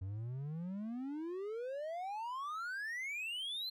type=exponential sweep; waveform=triangle; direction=up; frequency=91.5 to 4186 Hz; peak=-37 dBFS; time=0.01-3.7 s; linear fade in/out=10 ms; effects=none